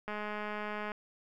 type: click train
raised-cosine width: 0.5 ms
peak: -24 dBFS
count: 177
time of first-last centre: 0.08-0.918 s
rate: 210 Hz
effects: 11-bit